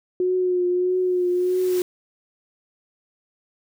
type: tone with vibrato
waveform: sine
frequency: 362.4 Hz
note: F#4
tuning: 36 cents flat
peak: -18 dBFS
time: 0.2-1.82 s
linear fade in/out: 2 ms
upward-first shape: triangle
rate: 1.6 Hz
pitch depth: 33 cents each way
type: noise with exponential growth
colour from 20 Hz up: white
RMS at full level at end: -34 dBFS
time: 0.9-1.82 s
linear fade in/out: 1 ms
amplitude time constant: 200 ms
effects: none